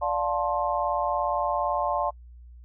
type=chord; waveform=sine; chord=D minor seventh; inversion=none; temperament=just; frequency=587.3 / 704.8 / 881 / 1057.2 Hz; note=D5 / F5 / A5 / C6; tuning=0 / +16 / +2 / +18 cents; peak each=-29 dBFS; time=0.01-2.11 s; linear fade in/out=20 ms; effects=noise-tail reverb RT60 0.1 s tail -26 dB re dry + added 60 Hz sine -44 dBFS peak until 2.64 s